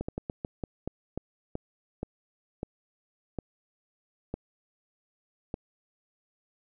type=slowing click train; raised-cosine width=2 ms; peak=-19 dBFS; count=14; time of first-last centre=0.01-5.541 s; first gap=75 ms; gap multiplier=1.26; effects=none